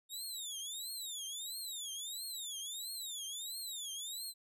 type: tone with vibrato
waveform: 20% pulse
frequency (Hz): 3674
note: A#7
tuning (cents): -26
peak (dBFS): -35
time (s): 0.09-4.34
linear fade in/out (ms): 50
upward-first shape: triangle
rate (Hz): 1.5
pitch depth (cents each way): 280
effects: none